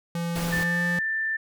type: tone with pitch glide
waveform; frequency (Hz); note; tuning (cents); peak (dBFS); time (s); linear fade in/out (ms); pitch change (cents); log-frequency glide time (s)
square; 170 to 174.28; F3 to F3; -46 to -3; -27; 0.15-0.99; 2; +43; 0.54-0.85
type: noise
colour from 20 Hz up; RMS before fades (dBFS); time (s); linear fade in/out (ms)
pink; -33; 0.35-0.64; 10
type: tone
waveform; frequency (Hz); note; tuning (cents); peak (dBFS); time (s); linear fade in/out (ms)
sine; 1776; A6; +16; -24; 0.52-1.37; 10
effects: none